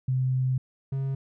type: tone pair in turn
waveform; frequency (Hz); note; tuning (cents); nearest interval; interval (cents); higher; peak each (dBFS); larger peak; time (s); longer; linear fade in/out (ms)
sine / triangle; 129.3 / 135.42; C3 / C#3; -20 / -40; minor second; 80; second; -22 / -24; first; 0.08-0.58 / 0.92-1.15; first; 5
effects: none